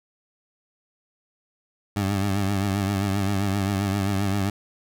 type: tone with vibrato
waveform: 20% pulse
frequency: 98.9 Hz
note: G2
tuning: 16 cents sharp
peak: -17 dBFS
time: 1.96-4.5 s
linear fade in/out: 5 ms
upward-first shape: triangle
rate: 7.6 Hz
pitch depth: 81 cents each way
effects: none